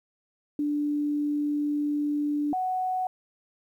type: tone pair in turn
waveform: sine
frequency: 293.7 / 742 Hz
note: D4 / F#5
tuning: 0 / +5 cents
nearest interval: octave + major third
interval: 1605 cents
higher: second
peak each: -24 / -25 dBFS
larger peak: first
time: 0.59-2.53 / 2.53-3.07 s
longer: first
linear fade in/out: 2 ms
effects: 10-bit